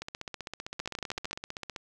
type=two click trains; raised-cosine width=0.2 ms; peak=-20 / -16 dBFS; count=28 / 8; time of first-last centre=0.02-1.762 / 0.8-1.33 s; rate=15.5 / 13.2 Hz; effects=none